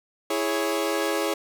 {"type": "chord", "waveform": "sawtooth", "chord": "C# minor", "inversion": "first", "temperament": "equal", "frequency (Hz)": [329.6, 415.3, 554.4], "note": ["E4", "G#4", "C#5"], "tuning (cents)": [0, 0, 0], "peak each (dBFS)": -24, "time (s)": [0.3, 1.34], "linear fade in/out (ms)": 5, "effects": []}